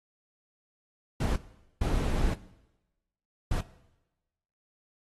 brown noise bursts at uneven times, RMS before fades -27 dBFS, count 3, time 1.2-1.36 / 1.81-2.34 / 3.51-3.61 s, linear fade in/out 5 ms, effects noise-tail reverb RT60 1.0 s tail -18 dB re dry + AAC 32 kbps

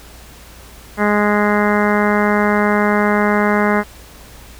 harmonic tone, 207.7 Hz, G#3, in tune, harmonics 1 / 2 / 3 / 4 / 5 / 6 / 7 / 8 / 9 / 10, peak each -16 / -19 / -21 / -22 / -23 / -24 / -24 / -25 / -26 / -26 dBFS, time 0.97-3.84 s, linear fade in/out 50 ms, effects added 58 Hz sine -41 dBFS peak until 4.59 s + pink hiss -41 dBFS RMS until 4.59 s

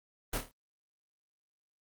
pink noise with echo, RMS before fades -33 dBFS, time 0.33-0.38 s, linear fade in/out 5 ms, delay 27 ms, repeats 5, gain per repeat -6 dB, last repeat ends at 0.515 s, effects Opus 24 kbps

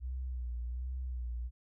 sine tone with vibrato, 61.74 Hz, B1, in tune, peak -35 dBFS, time 0-1.51 s, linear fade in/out 50 ms, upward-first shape sine, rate 1.3 Hz, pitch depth 68 cents each way, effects none

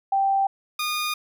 sine / 15% pulse tone pair in turn, 783 / 1222.7 Hz, G5 / D#6, -2 / -31 cents, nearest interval minor sixth, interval 771 cents, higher second, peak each -18 dBFS, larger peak neither, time 0.12-0.47 / 0.79-1.14 s, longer neither, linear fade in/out 5 ms, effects none

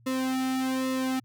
sawtooth tone with flanger, 260.6 Hz, C4, 7 cents flat, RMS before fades -28 dBFS, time 0.06-1.2 s, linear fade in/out 10 ms, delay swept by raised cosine 1.3 to 2.02 ms, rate 1.2 Hz, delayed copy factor -0.95, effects added 117 Hz sine -55 dBFS peak until 1.24 s

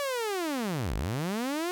sawtooth linear two-way sweep, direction down then up, 580 to 43.65 to 365.5 Hz, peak -25 dBFS, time 0-1.71 s, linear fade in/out 0 ms, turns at 0.95 s, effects none

